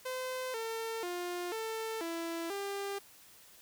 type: tone with pitch steps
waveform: sawtooth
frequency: 513 / 451.4 / 353.6 / 445.4 / 333.4 / 398.6 Hz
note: C5 / A4 / F4 / A4 / E4 / G4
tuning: -34 / +44 / +22 / +21 / +20 / +29 cents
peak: -32 dBFS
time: 0.05-2.99 s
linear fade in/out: 10 ms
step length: 490 ms
effects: white hiss -58 dBFS RMS until 3.61 s